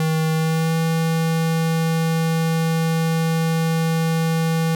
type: tone with pitch glide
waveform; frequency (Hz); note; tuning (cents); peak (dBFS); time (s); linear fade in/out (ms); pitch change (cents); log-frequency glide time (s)
square; 159.3 to 163.02; D#3 to E3; +41 to -19; -18; 0-4.75; 2; +40; 0.33-0.76
effects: none